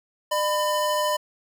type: tone pair together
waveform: square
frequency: 603 / 1000.6 Hz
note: D5 / B5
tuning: +46 / +22 cents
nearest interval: major sixth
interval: 876 cents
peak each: -25 dBFS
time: 0.31-1.17 s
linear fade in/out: 10 ms
effects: none